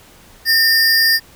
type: tone pair together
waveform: square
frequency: 1812 / 4837 Hz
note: A#6 / D#8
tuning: -50 / -50 cents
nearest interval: octave + perfect fourth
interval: 1700 cents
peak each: -14 dBFS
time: 0.45-1.2 s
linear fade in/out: 50 ms
effects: pink hiss -45 dBFS RMS until 1.35 s